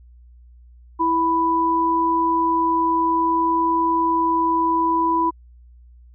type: tone pair together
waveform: sine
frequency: 329.8 / 990 Hz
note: E4 / B5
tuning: +1 / +4 cents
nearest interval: octave + perfect fifth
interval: 1903 cents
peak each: -22 / -17 dBFS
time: 0.99-5.31 s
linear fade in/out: 20 ms
effects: added 60 Hz sine -44 dBFS peak until 6.14 s